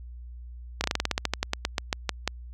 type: slowing click train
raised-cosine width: 0.2 ms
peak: -7 dBFS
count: 18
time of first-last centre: 0.81-2.277 s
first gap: 30 ms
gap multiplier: 1.12
effects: added 60 Hz sine -39 dBFS peak until 2.53 s